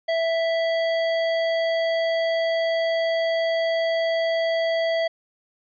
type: tone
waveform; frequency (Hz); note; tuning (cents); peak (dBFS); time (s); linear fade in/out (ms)
square; 659.3; E5; 0; -21; 0.08-5.08; 10
effects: resampled to 11025 Hz